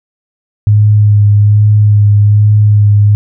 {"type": "tone with vibrato", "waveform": "sine", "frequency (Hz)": 104.3, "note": "G#2", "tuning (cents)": 8, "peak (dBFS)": -3, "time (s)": [0.67, 3.15], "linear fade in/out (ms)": 0, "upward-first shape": "sine", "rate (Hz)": 1.2, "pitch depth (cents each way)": 19, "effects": []}